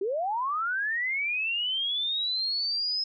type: linear sweep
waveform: sine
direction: up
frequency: 365.2 to 5150 Hz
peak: -26 dBFS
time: 0.01-3.04 s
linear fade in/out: 5 ms
effects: none